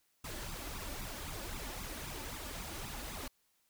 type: noise with flanger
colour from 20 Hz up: pink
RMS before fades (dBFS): -43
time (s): 0.24-3.28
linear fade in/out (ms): 5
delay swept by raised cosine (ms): 0.81 to 3.51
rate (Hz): 3.8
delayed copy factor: +0.75
effects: white hiss -75 dBFS RMS until 3.69 s